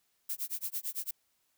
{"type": "noise with tremolo", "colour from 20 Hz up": "violet", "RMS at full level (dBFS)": -34, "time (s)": [0.29, 1.11], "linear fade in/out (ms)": 5, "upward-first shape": "sine", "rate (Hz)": 8.9, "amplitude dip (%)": 100, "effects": ["white hiss -75 dBFS RMS until 1.57 s"]}